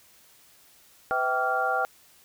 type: tone cluster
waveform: sine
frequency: 503 / 653 / 775 / 1149 / 1392 Hz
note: B4 / E5 / G5 / D6 / F6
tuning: +32 / -17 / -20 / -38 / -6 cents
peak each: -32 / -32 / -27 / -34 / -27 dBFS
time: 1.11-1.85 s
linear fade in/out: 0 ms
effects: white hiss -57 dBFS RMS until 2.24 s